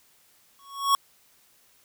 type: tone with exponential growth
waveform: square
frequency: 1108.7 Hz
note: C#6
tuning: in tune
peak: -16 dBFS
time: 0.59-0.95 s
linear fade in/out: 1 ms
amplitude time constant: 77 ms
effects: white hiss -61 dBFS RMS until 1.84 s